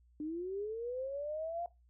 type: linear sweep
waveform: sine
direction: up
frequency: 294.4 to 702 Hz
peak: -36 dBFS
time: 0.2-1.66 s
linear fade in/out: 2 ms
effects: noise-tail reverb RT60 0.2 s tail -17 dB re dry + added 60 Hz sine -63 dBFS peak until 1.89 s